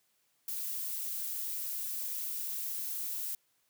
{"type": "noise", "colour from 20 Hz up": "violet", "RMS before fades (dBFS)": -37, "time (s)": [0.48, 3.35], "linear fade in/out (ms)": 2, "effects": ["white hiss -74 dBFS RMS until 3.69 s", "high-pass 80 Hz 12 dB/octave"]}